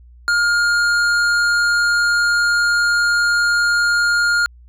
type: tone with hard clipping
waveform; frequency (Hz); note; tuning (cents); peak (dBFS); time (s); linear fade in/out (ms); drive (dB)
triangle; 1415; F6; +22; -15; 0.28-4.46; 0; 14
effects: added 60 Hz sine -41 dBFS peak until 4.68 s